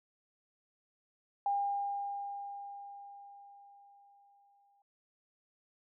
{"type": "tone with exponential decay", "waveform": "sine", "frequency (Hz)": 804, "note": "G5", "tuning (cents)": 44, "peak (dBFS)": -28, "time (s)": [1.46, 4.82], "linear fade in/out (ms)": 2, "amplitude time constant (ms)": 730, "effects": []}